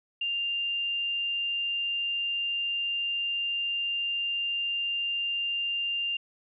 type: tone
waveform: sine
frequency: 2794 Hz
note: F7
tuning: in tune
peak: -27 dBFS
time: 0.21-6.17 s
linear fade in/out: 5 ms
effects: none